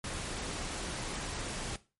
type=noise; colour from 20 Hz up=pink; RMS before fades=-38 dBFS; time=0.04-1.76 s; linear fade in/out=2 ms; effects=noise-tail reverb RT60 0.3 s tail -17 dB re dry + MP3 48 kbps